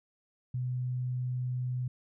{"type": "tone", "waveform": "sine", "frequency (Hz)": 125.7, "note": "B2", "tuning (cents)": 31, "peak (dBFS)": -30, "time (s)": [0.54, 1.88], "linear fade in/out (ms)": 5, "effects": []}